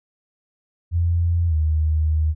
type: tone with pitch glide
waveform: sine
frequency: 85.4 to 77.86 Hz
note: F2 to D#2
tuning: -38 to +2 cents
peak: -16 dBFS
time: 0.91-2.35 s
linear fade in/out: 50 ms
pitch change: -160 cents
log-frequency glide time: 1.48-1.54 s
effects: none